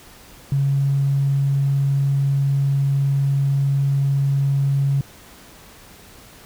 triangle tone with tanh clipping, 138.59 Hz, C#3, in tune, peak -15 dBFS, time 0.52-5.01 s, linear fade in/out 2 ms, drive 2 dB, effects pink hiss -45 dBFS RMS until 6.45 s

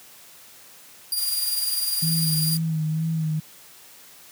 15% pulse tone with tremolo, 4800 Hz, D8, 37 cents sharp, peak -14 dBFS, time 1.12-2.57 s, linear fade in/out 2 ms, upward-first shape triangle, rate 20 Hz, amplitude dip 60%
blue noise, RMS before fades -33 dBFS, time 1.15-2.6 s, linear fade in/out 50 ms
sine tone with vibrato, 159 Hz, D#3, 38 cents sharp, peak -21 dBFS, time 2.02-3.4 s, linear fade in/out 10 ms, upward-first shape sine, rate 2.1 Hz, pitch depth 40 cents each way
effects white hiss -48 dBFS RMS until 4.31 s + high-pass 100 Hz 12 dB/octave

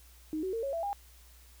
sine tone with pitch steps, 311.1 / 376.4 / 455.5 / 551.1 / 666.9 / 806.9 Hz, D#4 / F#4 / A#4 / C#5 / E5 / G5, 0 / +30 / -40 / -10 / +20 / +50 cents, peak -31 dBFS, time 0.33-0.93 s, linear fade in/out 0 ms, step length 100 ms, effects added 60 Hz sine -55 dBFS peak until 1.6 s + white hiss -60 dBFS RMS until 1.6 s

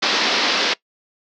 white band-pass noise, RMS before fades -19 dBFS, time 0.02-0.74 s, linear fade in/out 10 ms, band 200 to 5200 Hz, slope 48 dB/octave, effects noise-tail reverb RT60 0.1 s tail -21 dB re dry

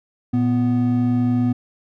triangle tone pair together, 116.43 / 246.9 Hz, A#2 / B3, -2 / 0 cents, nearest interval octave + minor second, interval 1302 cents, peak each -19 / -15 dBFS, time 0.33-1.53 s, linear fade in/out 10 ms, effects none

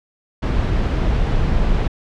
brown noise, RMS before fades -17 dBFS, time 0.42-1.88 s, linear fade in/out 10 ms, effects low-pass 4000 Hz 12 dB/octave

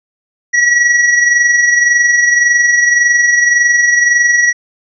square tone with amplitude modulation, 1926 Hz, B6, 44 cents flat, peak -6 dBFS, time 0.53-4.53 s, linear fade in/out 20 ms, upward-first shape sine, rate 21.8 Hz, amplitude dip 45%, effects resampled to 16000 Hz

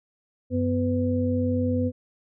sine tone cluster, 95.2 / 249.3 / 503 Hz, F#2 / B3 / B4, +50 / +16 / +32 cents, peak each -26 / -24 / -28 dBFS, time 0.5-1.92 s, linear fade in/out 50 ms, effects none

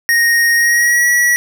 square tone with pitch glide, 1864.7 to 1931.6 Hz, A#6 to B6, 0 to -39 cents, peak -10 dBFS, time 0.09-1.36 s, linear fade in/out 0 ms, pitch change +61 cents, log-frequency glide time 0.56-1.08 s, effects none

